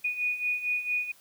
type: beating tone pair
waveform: sine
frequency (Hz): 2465 / 2469.4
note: D#7 / D#7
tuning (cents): -17 / -14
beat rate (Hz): 4.4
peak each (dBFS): -33 / -28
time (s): 0.04-1.12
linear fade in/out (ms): 10
effects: white hiss -58 dBFS RMS until 1.2 s